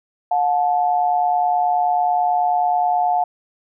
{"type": "tone pair together", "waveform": "sine", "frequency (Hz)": [720.7, 870], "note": ["F#5", "A5"], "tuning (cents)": [-46, -20], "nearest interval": "minor third", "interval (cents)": 326, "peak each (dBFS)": [-16, -21], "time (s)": [0.31, 3.24], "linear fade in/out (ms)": 5, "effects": []}